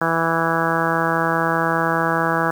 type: harmonic tone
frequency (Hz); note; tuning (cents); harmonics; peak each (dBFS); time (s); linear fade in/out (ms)
164.81; E3; 0; 1 / 2 / 3 / 4 / 5 / 6 / 7 / 8 / 9 / 10; -26 / -26 / -26 / -26 / -26 / -26 / -26 / -26 / -26 / -26; 0.01-2.51; 5
effects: 7-bit